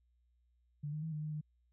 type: tone with pitch steps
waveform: sine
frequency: 146.8 / 152.7 / 160.5 / 151.7 / 153.2 / 151.8 Hz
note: D3 / D#3 / E3 / D#3 / D#3 / D#3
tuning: 0 / -32 / -46 / -44 / -27 / -42 cents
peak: -37 dBFS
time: 0.83-1.412 s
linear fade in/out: 10 ms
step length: 97 ms
effects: added 60 Hz sine -70 dBFS peak until 1.72 s